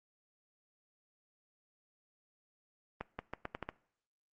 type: accelerating click train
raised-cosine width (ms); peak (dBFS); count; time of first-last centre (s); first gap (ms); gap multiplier
0.5; -23; 7; 3.01-3.69; 180; 0.81
effects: noise-tail reverb RT60 0.6 s tail -21 dB re dry + Opus 32 kbps